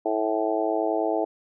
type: harmonic tone with a mistuned harmonic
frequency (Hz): 109.2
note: A2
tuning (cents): -13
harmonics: 3 / 4 / 5 / 6 / 7 / 8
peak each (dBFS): -28 / -28 / -32 / -27 / -30 / -34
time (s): 0.05-1.25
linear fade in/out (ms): 10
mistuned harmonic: 8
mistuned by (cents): -34
effects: none